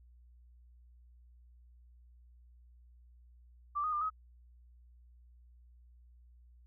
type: tone with pitch steps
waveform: sine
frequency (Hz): 1171 / 1244 / 1198 / 1269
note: D6 / D#6 / D6 / D#6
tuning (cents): -5 / -1 / +34 / +34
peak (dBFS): -31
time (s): 3.75-4.102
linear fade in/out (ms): 20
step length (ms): 88
effects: added 60 Hz sine -57 dBFS peak until 6.66 s